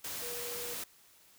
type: tone in noise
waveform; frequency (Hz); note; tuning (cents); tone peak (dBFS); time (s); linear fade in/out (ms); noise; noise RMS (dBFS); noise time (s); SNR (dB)
sine; 480.5; B4; -48; -43; 0.22-0.74; 5; white; -40; 0.04-0.84; -6
effects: white hiss -62 dBFS RMS until 1.38 s